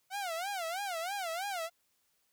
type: tone with vibrato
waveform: sawtooth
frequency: 728 Hz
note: F#5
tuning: 28 cents flat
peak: -31 dBFS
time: 0.1-1.7 s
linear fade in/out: 50 ms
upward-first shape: sine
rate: 3.1 Hz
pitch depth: 200 cents each way
effects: white hiss -75 dBFS RMS until 2.32 s